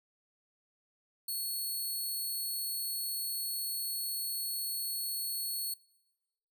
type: tone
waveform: 5% pulse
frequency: 4366 Hz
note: C#8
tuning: 27 cents flat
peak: -27 dBFS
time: 1.28-5.74 s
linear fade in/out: 5 ms
effects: noise-tail reverb RT60 1.0 s tail -22 dB re dry